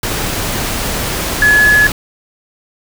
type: tone in noise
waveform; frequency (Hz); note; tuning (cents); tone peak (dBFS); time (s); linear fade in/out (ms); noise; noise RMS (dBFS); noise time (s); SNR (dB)
sine; 1700; G#6; +40; -6; 1.42-1.87; 2; pink; -18; 0.03-1.92; +9
effects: none